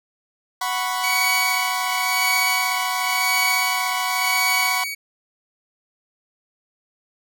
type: chord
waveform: sawtooth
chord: F# suspended fourth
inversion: none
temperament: equal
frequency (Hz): 740 / 987.8 / 1108.7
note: F#5 / B5 / C#6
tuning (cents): 0 / 0 / 0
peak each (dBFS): -23 / -22 / -23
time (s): 0.61-4.84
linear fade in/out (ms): 5
type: tone with tremolo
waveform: sawtooth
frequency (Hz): 2254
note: C#7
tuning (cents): +28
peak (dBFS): -15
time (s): 1.03-4.95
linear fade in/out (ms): 10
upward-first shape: sine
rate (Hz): 0.94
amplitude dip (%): 70
effects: none